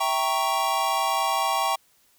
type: chord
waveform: square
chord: E diminished seventh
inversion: none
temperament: equal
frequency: 659.3 / 784 / 932.3 / 1108.7 Hz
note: E5 / G5 / Bb5 / Db6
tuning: 0 / 0 / 0 / 0 cents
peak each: -32 / -27 / -29 / -27 dBFS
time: 0-1.76 s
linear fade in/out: 10 ms
effects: white hiss -62 dBFS RMS until 2.18 s